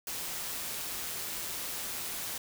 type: noise with amplitude modulation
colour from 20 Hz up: white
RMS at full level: -36 dBFS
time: 0.07-2.38 s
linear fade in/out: 2 ms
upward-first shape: sine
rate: 165 Hz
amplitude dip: 30%
effects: none